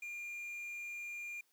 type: tone with quantisation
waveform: triangle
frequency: 2400 Hz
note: D7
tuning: 37 cents sharp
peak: -40 dBFS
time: 0.02-1.41 s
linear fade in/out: 5 ms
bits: 10
effects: white hiss -75 dBFS RMS until 1.52 s + high-pass 200 Hz 12 dB/octave